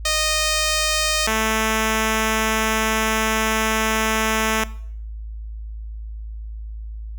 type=tone pair in turn; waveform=5% pulse; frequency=619 / 219.9 Hz; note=D#5 / A3; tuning=-9 / -1 cents; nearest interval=octave + tritone; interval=1792 cents; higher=first; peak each=-7 dBFS; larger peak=neither; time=0.05-1.27 / 1.27-4.64 s; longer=second; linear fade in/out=5 ms; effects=noise-tail reverb RT60 0.6 s tail -19 dB re dry + added 54 Hz sine -29 dBFS peak until 7.18 s